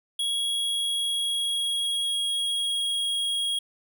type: tone with pitch glide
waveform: square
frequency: 3322 to 3290 Hz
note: G#7 to G#7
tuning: 0 to -17 cents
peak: -25 dBFS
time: 0.19-3.59 s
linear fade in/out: 5 ms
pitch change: -17 cents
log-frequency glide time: 0.34-3.07 s
effects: none